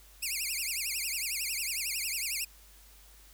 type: tone with vibrato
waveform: 10% pulse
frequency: 2428 Hz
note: D#7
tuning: 43 cents flat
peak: -23 dBFS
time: 0.22-2.45 s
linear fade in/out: 10 ms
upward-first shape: triangle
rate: 11 Hz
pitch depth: 290 cents each way
effects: added 50 Hz sine -56 dBFS peak until 3.33 s + white hiss -58 dBFS RMS until 3.33 s